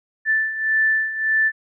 sine beating tone pair, 1760 / 1761.7 Hz, A6 / A6, 0 / +2 cents, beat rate 1.7 Hz, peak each -23 / -18 dBFS, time 0.25-1.52 s, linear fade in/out 50 ms, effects none

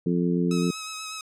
harmonic tone, 87.31 Hz, F2, in tune, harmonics 2 / 3 / 4 / 5, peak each -23 / -27 / -29 / -31 dBFS, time 0.06-0.71 s, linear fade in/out 5 ms
10% pulse tone with vibrato, 1280 Hz, D#6, 49 cents sharp, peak -25 dBFS, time 0.51-1.21 s, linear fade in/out 2 ms, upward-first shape sine, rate 8.3 Hz, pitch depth 20 cents each way
effects resampled to 32000 Hz

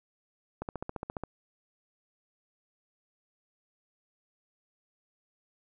click train, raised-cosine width 1 ms, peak -21 dBFS, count 10, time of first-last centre 0.62-1.236 s, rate 14.6 Hz, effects none

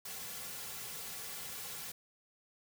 white noise with comb filter, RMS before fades -44 dBFS, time 0.05-1.92 s, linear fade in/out 5 ms, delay 3.2 ms, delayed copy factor -0.65, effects none

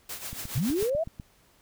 white noise with tremolo, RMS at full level -35 dBFS, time 0.09-0.9 s, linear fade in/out 5 ms, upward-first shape triangle, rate 7.2 Hz, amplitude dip 75%
click train, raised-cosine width 5 ms, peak -26 dBFS, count 8, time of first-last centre 0.33-1.198 s, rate 8.06 Hz
sine linear sweep, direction up, 99.8 to 680 Hz, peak -24 dBFS, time 0.55-1.04 s, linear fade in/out 10 ms
effects pink hiss -62 dBFS RMS until 1.61 s

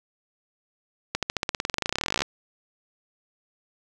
accelerating click train, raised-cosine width 0.2 ms, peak -7 dBFS, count 30, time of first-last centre 1.15-2.22 s, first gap 77 ms, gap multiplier 0.94, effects none

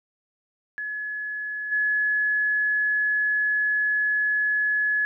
sine tone with level steps, 1700 Hz, G#6, 40 cents sharp, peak -28 / -20 dBFS, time 0.78-5.05 s, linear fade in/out 0 ms, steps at 1.71 s, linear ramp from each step 20 ms, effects none

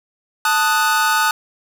45% pulse chord, D# diminished, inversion second, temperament equal, 880 / 1244.5 / 1480 Hz, A5 / D#6 / F#6, 0 / 0 / 0 cents, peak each -19 / -19 / -18 dBFS, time 0.45-1.31 s, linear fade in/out 2 ms, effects none

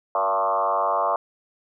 sine tone with frequency modulation, 880 Hz, A5, in tune, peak -19 dBFS, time 0.15-1.16 s, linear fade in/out 2 ms, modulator 99.1 Hz, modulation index 3.3, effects none

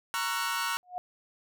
sawtooth chord, F# dominant seventh, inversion first, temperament equal with one note detuned, 932.3 / 1108.7 / 1350.1 / 1480 Hz, A#5 / C#6 / E6 / F#6, 0 / 0 / +41 / 0 cents, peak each -31 dBFS, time 0.14-0.77 s, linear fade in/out 0 ms
sine tone with exponential growth, 723 Hz, F#5, 40 cents flat, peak -28 dBFS, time 0.83-0.98 s, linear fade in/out 0 ms, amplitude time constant 32 ms
effects none

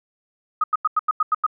sine tone bursts, 1254 Hz, D#6, 13 cents sharp, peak -15 dBFS, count 8, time 0.61-1.465 s, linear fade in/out 5 ms, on 29 ms, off 89 ms, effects none

